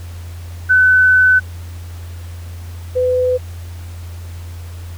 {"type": "tone pair in turn", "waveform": "sine", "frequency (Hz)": [1509, 503.6], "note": ["F#6", "B4"], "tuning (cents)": [34, 34], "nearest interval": "octave + perfect fifth", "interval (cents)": 1900, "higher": "first", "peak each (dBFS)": [-7, -12], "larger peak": "first", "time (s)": [[0.69, 1.4], [2.95, 3.38]], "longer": "first", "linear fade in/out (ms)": 20, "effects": ["added 86 Hz sine -27 dBFS peak until 4.97 s", "pink hiss -42 dBFS RMS until 4.97 s"]}